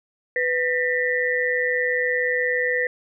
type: tone cluster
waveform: sine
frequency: 496.6 / 1806 / 1963 Hz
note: B4 / A6 / B6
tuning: +9 / +45 / -11 cents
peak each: -24 dBFS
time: 0.36-2.87 s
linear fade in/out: 2 ms
effects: none